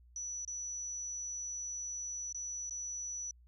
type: tone with dropouts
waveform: sine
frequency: 5920 Hz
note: F#8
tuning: in tune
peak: -38 dBFS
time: 0.16-3.31 s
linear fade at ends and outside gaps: 1 ms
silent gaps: 0.449-0.477 / 2.326-2.346 / 2.696-2.708 s
effects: added 60 Hz sine -58 dBFS peak until 3.47 s